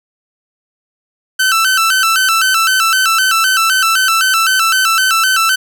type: tone with vibrato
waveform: sawtooth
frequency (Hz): 1425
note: F6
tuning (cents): +34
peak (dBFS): -6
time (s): 1.39-5.56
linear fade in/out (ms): 10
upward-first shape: square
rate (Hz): 3.9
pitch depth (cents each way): 120
effects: none